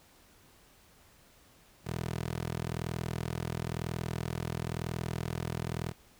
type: tone with high-pass filter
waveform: 15% pulse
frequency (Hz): 41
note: E1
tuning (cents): -9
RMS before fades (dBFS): -36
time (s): 1.84-5.94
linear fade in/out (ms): 50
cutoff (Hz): 120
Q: 0.99
effects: pink hiss -61 dBFS RMS until 6.19 s